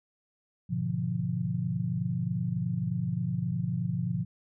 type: chord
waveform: sine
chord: G# diminished seventh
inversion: none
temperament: equal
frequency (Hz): 103.83 / 123.47 / 146.83 / 174.61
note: G#2 / B2 / D3 / F3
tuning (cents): 0 / 0 / 0 / 0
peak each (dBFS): -37 / -32 / -35 / -31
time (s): 0.69-4.25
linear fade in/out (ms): 20
effects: none